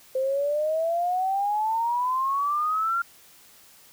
sine exponential sweep, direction up, 517 to 1396.9 Hz, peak -22 dBFS, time 0.15-3.02 s, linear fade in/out 5 ms, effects white hiss -53 dBFS RMS until 3.92 s

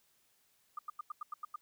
sine tone bursts, 1216 Hz, D#6, 40 cents flat, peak -37 dBFS, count 8, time 0.77-1.56 s, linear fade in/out 5 ms, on 20 ms, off 90 ms, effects white hiss -72 dBFS RMS until 1.61 s

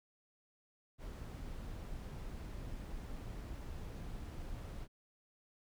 brown noise, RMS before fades -45 dBFS, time 0.98-4.88 s, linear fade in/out 50 ms, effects none

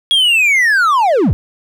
triangle linear sweep, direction down, 3334 to 56 Hz, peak -7 dBFS, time 0.11-1.33 s, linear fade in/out 0 ms, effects none

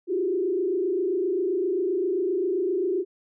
sine tone with frequency modulation, 370 Hz, F#4, in tune, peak -22 dBFS, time 0.07-3.05 s, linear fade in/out 50 ms, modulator 27.6 Hz, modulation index 1.2, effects none

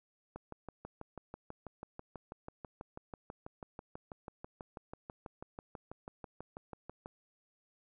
click train, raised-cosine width 1 ms, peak -30 dBFS, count 42, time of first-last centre 0.36-7.059 s, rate 6.12 Hz, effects none

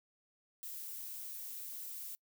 violet noise, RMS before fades -45 dBFS, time 0.63-2.15 s, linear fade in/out 0 ms, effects noise-tail reverb RT60 0.1 s tail -26 dB re dry

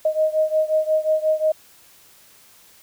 sine beating tone pair, 622.3 / 627.9 Hz, D#5 / D#5, 0 / +16 cents, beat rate 5.6 Hz, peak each -19 / -21 dBFS, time 0.05-1.52 s, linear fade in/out 5 ms, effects white hiss -51 dBFS RMS until 2.82 s

